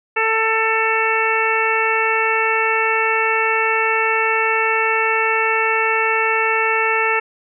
harmonic tone, 445 Hz, A4, 20 cents sharp, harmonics 1 / 2 / 3 / 4 / 5 / 6, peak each -22 / -22 / -22 / -22 / -22 / -22 dBFS, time 0.16-7.2 s, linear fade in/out 10 ms, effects none

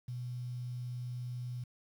sine tone with quantisation, 123.47 Hz, B2, in tune, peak -37 dBFS, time 0.08-1.64 s, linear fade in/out 5 ms, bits 10, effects none

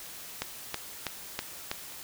click train, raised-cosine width 0.2 ms, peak -13 dBFS, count 5, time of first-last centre 0.42-1.714 s, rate 3.09 Hz, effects white hiss -44 dBFS RMS until 2.03 s

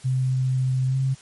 sine tone with pitch glide, 129.6 to 133.09 Hz, C3 to C3, -16 to +30 cents, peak -19 dBFS, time 0.04-1.15 s, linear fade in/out 20 ms, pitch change +46 cents, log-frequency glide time 0.87-0.96 s, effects white hiss -49 dBFS RMS until 1.21 s + MP3 48 kbps

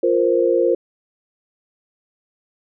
sine chord, F suspended fourth, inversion none, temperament just, 349.2 / 465.6 / 523.8 Hz, F4 / Bb4 / C5, 0 / -2 / +2 cents, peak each -18 dBFS, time 0.03-0.75 s, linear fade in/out 5 ms, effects none

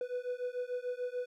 triangle beating tone pair, 491.9 / 498.7 Hz, B4 / B4, -7 / +17 cents, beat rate 6.8 Hz, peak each -36 / -36 dBFS, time 0.01-1.26 s, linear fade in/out 2 ms, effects none

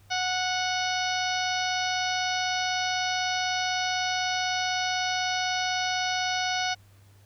harmonic tone, 736 Hz, F#5, 9 cents flat, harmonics 1 / 2 / 3 / 4 / 5 / 6 / 7 / 8, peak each -29 / -32 / -34 / -35 / -36 / -37 / -37 / -38 dBFS, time 0.1-6.75 s, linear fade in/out 20 ms, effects added 99 Hz sine -53 dBFS peak until 7.25 s + pink hiss -62 dBFS RMS until 7.25 s

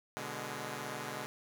5% pulse chord, G# diminished, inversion first, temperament equal with one note detuned, 123.83 / 146.83 / 207.7 Hz, B2 / D3 / G#3, +5 / 0 / 0 cents, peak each -32 dBFS, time 0.17-1.26 s, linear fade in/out 0 ms, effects none

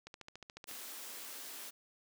click train, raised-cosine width 0.2 ms, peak -31 dBFS, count 10, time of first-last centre 0.07-0.713 s, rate 14 Hz
white high-pass noise, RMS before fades -47 dBFS, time 0.67-1.71 s, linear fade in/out 20 ms, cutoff 220 Hz, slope 48 dB/octave
effects none

